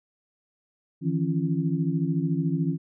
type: tone cluster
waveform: sine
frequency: 154.8 / 168.5 / 273.5 / 340.9 Hz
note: D#3 / E3 / C#4 / F4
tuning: -9 / +38 / -23 / -42 cents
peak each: -27 / -26 / -29 / -35 dBFS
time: 1.01-2.78 s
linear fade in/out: 50 ms
effects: none